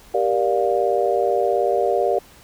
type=chord; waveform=sine; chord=G minor seventh; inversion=none; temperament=just; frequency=392 / 470.4 / 588 / 705.6 Hz; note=G4 / Bb4 / D5 / F5; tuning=0 / +16 / +2 / +18 cents; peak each=-22 dBFS; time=0.14-2.19 s; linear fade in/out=5 ms; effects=pink hiss -48 dBFS RMS until 2.43 s